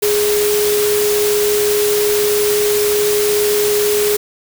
sine tone in noise, 416.7 Hz, G#4, 6 cents sharp, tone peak -13 dBFS, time 0.02-4.17 s, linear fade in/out 10 ms, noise white, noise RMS -20 dBFS, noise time 0.02-4.17 s, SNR +4 dB, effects none

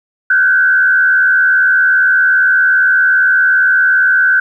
sine tone with frequency modulation, 1525 Hz, G6, 48 cents flat, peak -7 dBFS, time 0.3-4.4 s, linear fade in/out 5 ms, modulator 77.5 Hz, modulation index 0.83, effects 8-bit

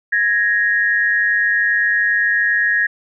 sine tone pair together, 1661.2 / 1868.7 Hz, G#6 / A#6, 0 / +4 cents, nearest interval major second, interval 204 cents, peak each -16 dBFS, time 0.12-2.87 s, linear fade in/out 10 ms, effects none

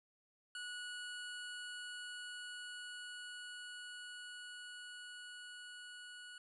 25% pulse tone with level ramp, 1464 Hz, F#6, 19 cents flat, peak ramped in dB -40 to -47 dBFS, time 0.55-6.38 s, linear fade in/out 2 ms, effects resampled to 24000 Hz

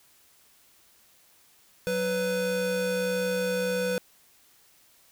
square tone pair together, 186.61 / 498.2 Hz, F#3 / B4, +15 / +15 cents, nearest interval octave + perfect fourth, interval 1700 cents, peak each -33 / -27 dBFS, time 1.87-3.98 s, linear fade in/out 0 ms, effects white hiss -60 dBFS RMS until 5.11 s

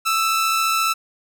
sawtooth tone pair together, 1251 / 1325.4 Hz, D#6 / E6, +9 / +9 cents, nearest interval minor second, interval 100 cents, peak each -26 / -14 dBFS, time 0.05-0.94 s, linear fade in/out 20 ms, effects none

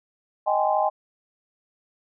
sine chord, Ab major seventh, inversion second, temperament just, 623 / 778.7 / 830.6 / 1038.3 Hz, Eb5 / G5 / Ab5 / C6, +2 / -12 / 0 / -14 cents, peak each -24 / -24 / -24 / -28 dBFS, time 0.46-0.9 s, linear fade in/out 20 ms, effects none

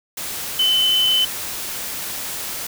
sine tone in noise, 3036 Hz, F#7, 44 cents sharp, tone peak -14 dBFS, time 0.59-1.25 s, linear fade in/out 5 ms, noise white, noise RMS -28 dBFS, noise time 0.17-2.67 s, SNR +11 dB, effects none

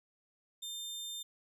sawtooth tone, 3600 Hz, A7, 39 cents sharp, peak -37 dBFS, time 0.62-1.23 s, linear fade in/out 10 ms, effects none

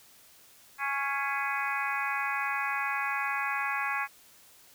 harmonic tone with a mistuned harmonic, 277.2 Hz, C#4, in tune, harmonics 3 / 4 / 5 / 6 / 7 / 8 / 9, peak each -36 / -34 / -38 / -34 / -38 / -39 / -37 dBFS, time 0.78-4.08 s, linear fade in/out 50 ms, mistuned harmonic 7, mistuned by +56 cents, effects white hiss -57 dBFS RMS until 4.74 s

